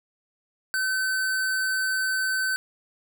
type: tone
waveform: square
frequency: 1529 Hz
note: G6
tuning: 44 cents flat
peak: -24 dBFS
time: 0.74-2.56 s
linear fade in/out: 0 ms
effects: none